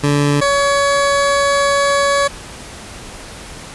20% pulse tone pair in turn, 144.6 / 562.9 Hz, D3 / C#5, -27 / +26 cents, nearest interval 2 octaves, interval 2353 cents, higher second, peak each -7 dBFS, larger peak neither, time 0.03-0.41 / 0.41-2.28 s, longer second, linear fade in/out 10 ms, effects pink hiss -33 dBFS RMS until 3.74 s + resampled to 24000 Hz

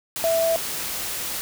sine tone in noise, 659.3 Hz, E5, in tune, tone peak -18 dBFS, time 0.24-0.56 s, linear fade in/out 0 ms, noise white, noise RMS -29 dBFS, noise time 0.16-1.41 s, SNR +8 dB, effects none

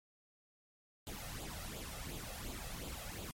pink noise with flanger, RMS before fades -45 dBFS, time 1.07-3.31 s, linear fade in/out 0 ms, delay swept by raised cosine 0.26 to 1.56 ms, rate 2.8 Hz, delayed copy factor +0.65, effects MP3 64 kbps

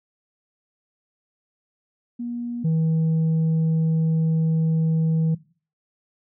sine tone pair in turn, 239.1 / 160.88 Hz, A#3 / E3, +44 / -42 cents, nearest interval perfect fifth, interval 686 cents, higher first, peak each -26 / -15 dBFS, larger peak second, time 2.19-2.64 / 2.64-5.35 s, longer second, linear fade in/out 10 ms, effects noise-tail reverb RT60 0.4 s tail -20 dB re dry + tanh soft clip ceiling -17 dBFS

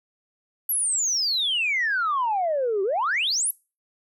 sine exponential two-way sweep, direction down then up, 11880 to 373.9 to 11880 Hz, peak -20 dBFS, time 0.69-3.51 s, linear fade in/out 5 ms, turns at 2.83 s, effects noise-tail reverb RT60 0.3 s tail -24 dB re dry + tanh soft clip ceiling -17 dBFS

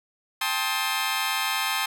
15% pulse chord, A half-diminished seventh, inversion third, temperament just, 792 / 880 / 1056 / 1267.2 Hz, G5 / A5 / C6 / Eb6, +18 / 0 / +16 / +31 cents, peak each -25 / -24 / -23 / -24 dBFS, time 0.41-1.86 s, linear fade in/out 5 ms, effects none

